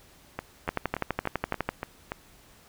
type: two click trains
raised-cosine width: 0.5 ms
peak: -16 / -11 dBFS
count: 7 / 13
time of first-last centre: 0.39-2.119 / 0.69-1.69 s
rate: 3.47 / 12 Hz
effects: pink hiss -56 dBFS RMS until 2.68 s